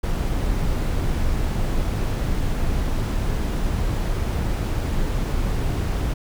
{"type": "noise", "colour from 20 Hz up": "brown", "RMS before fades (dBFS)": -22, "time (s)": [0.03, 6.14], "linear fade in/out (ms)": 10, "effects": []}